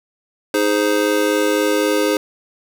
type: chord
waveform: square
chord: Ab major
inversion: second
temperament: just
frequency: 311.5 / 415.3 / 519.1 Hz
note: Eb4 / Ab4 / C5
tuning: +2 / 0 / -14 cents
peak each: -20 dBFS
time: 0.54-2.17 s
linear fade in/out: 2 ms
effects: none